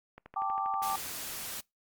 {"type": "click train", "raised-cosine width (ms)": 0.5, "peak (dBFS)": -32, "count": 12, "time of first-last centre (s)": [0.18, 1.06], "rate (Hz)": 12.5}
{"type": "chord", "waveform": "sine", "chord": "G suspended second", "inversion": "none", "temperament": "equal", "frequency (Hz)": [784, 880, 1174.7], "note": ["G5", "A5", "D6"], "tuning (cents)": [0, 0, 0], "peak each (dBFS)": [-33, -36, -33], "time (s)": [0.36, 0.96], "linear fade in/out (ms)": 5}
{"type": "noise", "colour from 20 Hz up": "white", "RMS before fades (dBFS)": -39, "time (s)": [0.82, 1.61], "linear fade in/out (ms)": 10}
{"effects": ["noise-tail reverb RT60 0.2 s tail -25 dB re dry", "Opus 48 kbps"]}